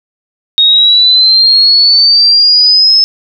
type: exponential sweep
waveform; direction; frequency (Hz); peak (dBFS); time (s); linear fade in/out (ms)
sine; up; 3729 to 5230; -3; 0.58-3.04; 0
effects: none